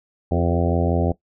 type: harmonic tone with a mistuned harmonic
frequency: 85.5 Hz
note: F2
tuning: 36 cents flat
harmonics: 1 / 2 / 3 / 4 / 5 / 6 / 7 / 8 / 9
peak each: -21 / -24 / -26 / -27 / -28 / -29 / -29 / -30 / -31 dBFS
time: 0.31-1.12 s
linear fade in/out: 5 ms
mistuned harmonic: 4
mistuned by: +32 cents
effects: noise-tail reverb RT60 0.1 s tail -17 dB re dry